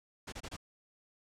pink noise bursts, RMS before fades -43 dBFS, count 4, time 0.27-0.567 s, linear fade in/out 10 ms, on 54 ms, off 27 ms, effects low-pass 8000 Hz 12 dB/octave

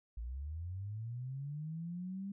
sine linear sweep, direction up, 53.8 to 200.6 Hz, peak -39 dBFS, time 0.17-2.32 s, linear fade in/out 5 ms, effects none

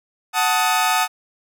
sawtooth chord, D# diminished, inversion first, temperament equal with one note detuned, 740 / 880 / 1255.3 Hz, F#5 / A5 / D#6, 0 / 0 / +15 cents, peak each -17 dBFS, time 0.33-1.08 s, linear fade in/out 50 ms, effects none

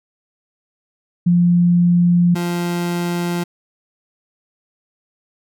sine / 30% pulse tone pair in turn, 174.61 / 173.93 Hz, F3 / F3, 0 / -7 cents, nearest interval unison, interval 7 cents, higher first, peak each -10 / -16 dBFS, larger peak first, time 1.26-2.35 / 2.35-3.44 s, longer neither, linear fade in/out 10 ms, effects none

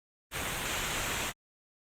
pink noise with comb filter, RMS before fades -33 dBFS, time 0.31-1.33 s, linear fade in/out 50 ms, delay 0.2 ms, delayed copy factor -0.55, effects low-pass 11000 Hz 12 dB/octave + Opus 32 kbps

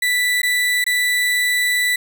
35% pulse tone with dropouts, 1975.5 Hz, B6, in tune, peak -14 dBFS, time 0.02-1.96 s, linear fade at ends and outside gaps 5 ms, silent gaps 0.418-0.431 / 0.842-0.864 s, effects none

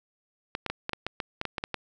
clicks, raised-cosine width 0.3 ms, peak -14 dBFS, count 12, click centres 0.551 / 0.663 / 0.7 / 0.894 / 0.933 / 1.066 / 1.202 / 1.414 / 1.453 / 1.582 / 1.639 / 1.743 s, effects none

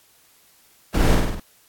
brown noise with echo, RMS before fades -17 dBFS, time 0.94-1.15 s, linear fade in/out 5 ms, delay 50 ms, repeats 5, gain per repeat -3 dB, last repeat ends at 1.4 s, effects white hiss -56 dBFS RMS until 1.68 s + AAC 64 kbps

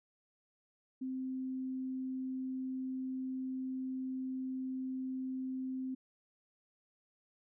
sine tone, 260.2 Hz, C4, 9 cents flat, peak -36 dBFS, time 1.01-5.95 s, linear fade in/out 10 ms, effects none

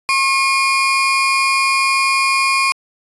35% pulse tone pair together, 1083 / 2424 Hz, C#6 / D#7, -41 / -46 cents, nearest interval octave + major second, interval 1395 cents, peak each -14 dBFS, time 0.09-2.72 s, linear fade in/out 0 ms, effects resampled to 24000 Hz

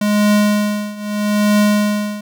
square tone with tremolo, 208.2 Hz, G#3, 5 cents sharp, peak -10 dBFS, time 0.01-2.21 s, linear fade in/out 5 ms, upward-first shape triangle, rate 0.79 Hz, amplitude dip 90%, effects none

